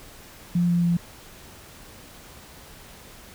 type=tone with pitch steps; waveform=sine; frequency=174.61 / 173.3 / 172.01 Hz; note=F3 / F3 / F3; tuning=0 / -13 / -26 cents; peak=-18 dBFS; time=0.55-0.97 s; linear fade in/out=5 ms; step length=140 ms; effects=pink hiss -46 dBFS RMS until 3.34 s